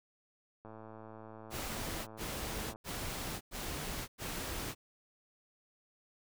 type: click train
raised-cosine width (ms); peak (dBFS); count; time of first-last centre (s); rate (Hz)
1; -36; 233; 0.65-2.759; 110
type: noise bursts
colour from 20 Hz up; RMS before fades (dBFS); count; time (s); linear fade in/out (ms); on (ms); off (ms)
pink; -40; 5; 1.5-4.75; 50; 570; 100
effects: none